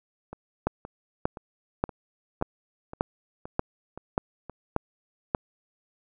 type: two click trains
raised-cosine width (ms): 1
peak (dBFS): -24 / -9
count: 9 / 9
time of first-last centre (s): 0.33-4.497 / 0.67-5.348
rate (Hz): 1.92 / 1.71
effects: none